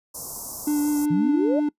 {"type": "band-stop noise", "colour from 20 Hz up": "white", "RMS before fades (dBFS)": -33, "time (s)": [0.14, 1.06], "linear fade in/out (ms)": 10, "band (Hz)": [1100, 5400], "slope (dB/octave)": 48}
{"type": "tone with vibrato", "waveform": "triangle", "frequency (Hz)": 294.8, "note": "D4", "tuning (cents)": 7, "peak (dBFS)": -17, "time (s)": [0.67, 1.69], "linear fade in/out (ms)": 5, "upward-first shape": "sine", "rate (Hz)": 5.5, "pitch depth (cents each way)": 16}
{"type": "exponential sweep", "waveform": "sine", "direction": "up", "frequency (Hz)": [155.56, 641], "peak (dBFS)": -21, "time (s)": [1.1, 1.6], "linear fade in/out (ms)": 10}
{"effects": ["noise-tail reverb RT60 0.1 s tail -22 dB re dry", "resampled to 32000 Hz"]}